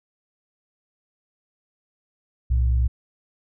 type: tone pair together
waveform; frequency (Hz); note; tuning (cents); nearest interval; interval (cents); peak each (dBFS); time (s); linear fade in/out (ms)
sine; 63.6 / 113.32; C2 / A#2; -48 / -49; minor seventh; 999; -17 / -27; 2.5-2.88; 10
effects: none